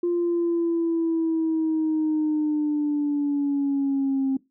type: linear sweep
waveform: sine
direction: down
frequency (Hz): 349.2 to 266.5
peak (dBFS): -19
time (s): 0.03-4.37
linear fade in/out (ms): 5
effects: noise-tail reverb RT60 0.2 s tail -20 dB re dry + tanh soft clip ceiling -17 dBFS